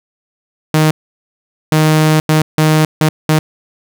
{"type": "tone bursts at uneven times", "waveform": "sawtooth", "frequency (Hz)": 155.56, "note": "D#3", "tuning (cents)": 0, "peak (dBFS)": -4, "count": 6, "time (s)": [[0.74, 0.91], [1.72, 2.2], [2.29, 2.42], [2.58, 2.85], [3.01, 3.09], [3.29, 3.39]], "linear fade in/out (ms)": 2, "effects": []}